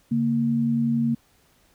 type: tone pair together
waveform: sine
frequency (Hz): 141.2 / 232.1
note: C#3 / A#3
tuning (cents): +32 / -7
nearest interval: major sixth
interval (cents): 861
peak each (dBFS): -27 / -20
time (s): 0.11-1.15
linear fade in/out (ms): 10
effects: pink hiss -61 dBFS RMS until 1.74 s